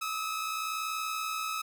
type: tone pair together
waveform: sawtooth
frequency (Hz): 1232.4 / 1293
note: D#6 / E6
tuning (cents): -17 / -34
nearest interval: minor second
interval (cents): 83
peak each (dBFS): -36 / -29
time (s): 0.01-1.62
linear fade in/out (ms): 10
effects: none